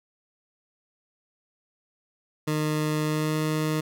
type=tone with pitch glide; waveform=20% pulse; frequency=153.2 to 155.16 Hz; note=D#3 to D#3; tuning=-27 to -4 cents; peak=-19 dBFS; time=2.47-3.81 s; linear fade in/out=10 ms; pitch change=+23 cents; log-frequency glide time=3.04-3.37 s; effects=none